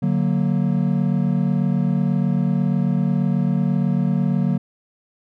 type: chord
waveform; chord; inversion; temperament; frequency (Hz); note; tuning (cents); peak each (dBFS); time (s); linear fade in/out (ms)
triangle; D augmented; none; equal; 146.83 / 185 / 233.1; D3 / F#3 / A#3; 0 / 0 / 0; -19 / -18 / -21; 0.02-4.58; 10
effects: none